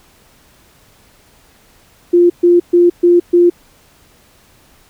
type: tone bursts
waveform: sine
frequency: 349.2 Hz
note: F4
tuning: in tune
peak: -5 dBFS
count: 5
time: 2.13-3.5 s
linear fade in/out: 10 ms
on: 170 ms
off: 130 ms
effects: pink hiss -49 dBFS RMS until 4.89 s